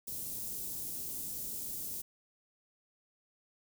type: band-stop noise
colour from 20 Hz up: white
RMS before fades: -40 dBFS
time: 0.07-2.02 s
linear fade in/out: 10 ms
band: 330 to 8000 Hz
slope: 12 dB/octave
effects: none